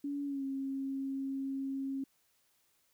sine tone with pitch glide, 284.3 to 270.7 Hz, C#4 to C#4, +44 to -41 cents, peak -34 dBFS, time 0.04-2.04 s, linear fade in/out 5 ms, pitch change -85 cents, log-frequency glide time 0.25-0.44 s, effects white hiss -73 dBFS RMS until 2.93 s

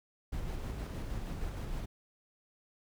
brown noise with tremolo, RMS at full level -37 dBFS, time 0.32-1.86 s, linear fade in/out 10 ms, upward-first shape square, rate 6.4 Hz, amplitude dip 25%, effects none

